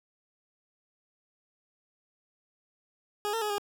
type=tone with pitch steps; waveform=20% pulse; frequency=414.6 / 453.3 / 420.7 / 408.4 Hz; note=G#4 / A#4 / G#4 / G#4; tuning=-3 / -48 / +22 / -29 cents; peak=-24 dBFS; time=3.25-3.582 s; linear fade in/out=0 ms; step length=83 ms; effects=none